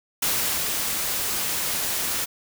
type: noise with ADSR envelope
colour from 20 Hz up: white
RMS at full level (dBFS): -23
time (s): 0.22-2.26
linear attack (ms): 6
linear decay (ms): 420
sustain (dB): -3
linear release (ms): 23
effects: none